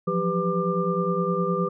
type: tone cluster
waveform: sine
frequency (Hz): 171.4 / 181.1 / 395.2 / 498.5 / 1192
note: F3 / F#3 / G4 / B4 / D6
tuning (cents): -32 / -37 / +14 / +16 / +25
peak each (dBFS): -28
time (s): 0.07-1.69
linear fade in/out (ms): 10
effects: none